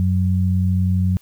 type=tone pair together; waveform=sine; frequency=92.3 / 184.28 Hz; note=F#2 / F#3; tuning=-4 / -7 cents; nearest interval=octave; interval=1197 cents; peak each=-16 / -20 dBFS; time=0-1.17 s; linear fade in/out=0 ms; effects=white hiss -55 dBFS RMS until 1.21 s